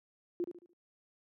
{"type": "tone with echo", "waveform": "sine", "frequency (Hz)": 349.2, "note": "F4", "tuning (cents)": 0, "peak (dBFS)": -30, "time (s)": [0.4, 0.44], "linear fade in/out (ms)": 0, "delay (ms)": 73, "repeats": 4, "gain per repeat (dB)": -9, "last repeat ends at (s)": 0.732, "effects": ["high-pass 200 Hz 12 dB/octave"]}